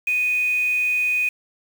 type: tone with quantisation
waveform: sine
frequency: 2489 Hz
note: D#7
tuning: in tune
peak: -18 dBFS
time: 0.07-1.29 s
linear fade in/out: 5 ms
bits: 6
effects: none